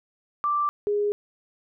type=tone pair in turn; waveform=sine; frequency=1174.7 / 412.7 Hz; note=D6 / G#4; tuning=0 / -11 cents; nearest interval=octave + tritone; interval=1811 cents; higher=first; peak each=-21 dBFS; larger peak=neither; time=0.44-0.69 / 0.87-1.12 s; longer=neither; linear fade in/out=0 ms; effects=none